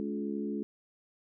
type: harmonic tone with a mistuned harmonic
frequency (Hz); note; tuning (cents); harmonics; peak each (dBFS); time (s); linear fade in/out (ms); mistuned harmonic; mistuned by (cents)
70.8; C#2; +37; 3 / 4 / 5 / 6; -35 / -37 / -39 / -41; 0-0.63; 0; 5; -15
effects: none